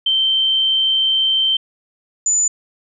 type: tone pair in turn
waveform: sine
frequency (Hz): 3117 / 6997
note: G7 / A8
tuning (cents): -11 / -11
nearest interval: octave + major second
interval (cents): 1400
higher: second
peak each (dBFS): -13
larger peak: neither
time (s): 0.06-1.57 / 2.26-2.48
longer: first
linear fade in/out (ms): 5
effects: none